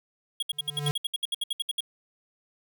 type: tone bursts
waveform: square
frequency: 3309 Hz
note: G#7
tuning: 7 cents flat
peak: -26 dBFS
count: 16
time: 0.4-1.806 s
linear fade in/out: 5 ms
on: 26 ms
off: 66 ms
type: tone with exponential growth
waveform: square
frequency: 146.1 Hz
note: D3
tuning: 9 cents flat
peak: -23 dBFS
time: 0.53-0.91 s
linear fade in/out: 0 ms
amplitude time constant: 82 ms
effects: none